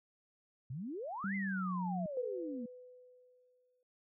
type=exponential two-way sweep; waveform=sine; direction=up then down; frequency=116.54 to 2108 to 223.7 Hz; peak=-39 dBFS; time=0.7-2.66 s; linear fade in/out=5 ms; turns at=1.35 s
type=tone with pitch glide; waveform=sine; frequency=196 to 180.77 Hz; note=G3 to F#3; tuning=0 to -40 cents; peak=-35 dBFS; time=1.24-2.06 s; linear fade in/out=2 ms; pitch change=-140 cents; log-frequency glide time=1.43-1.75 s
type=tone with exponential decay; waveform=sine; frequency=500 Hz; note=B4; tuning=21 cents sharp; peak=-36 dBFS; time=2.17-3.83 s; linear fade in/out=2 ms; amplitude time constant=360 ms
effects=none